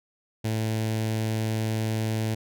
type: tone with notch filter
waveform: sawtooth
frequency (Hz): 110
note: A2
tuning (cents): 0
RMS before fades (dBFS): -27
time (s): 0.44-2.35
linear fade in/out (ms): 10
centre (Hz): 1200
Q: 1.5
effects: none